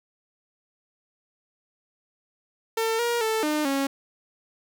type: tone with pitch steps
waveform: sawtooth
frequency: 449.6 / 473.8 / 441.3 / 302.8 / 274.7 Hz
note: A4 / A#4 / A4 / D#4 / C#4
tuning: +37 / +28 / +5 / -47 / -16 cents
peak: -19 dBFS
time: 2.77-3.87 s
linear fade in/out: 5 ms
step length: 220 ms
effects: none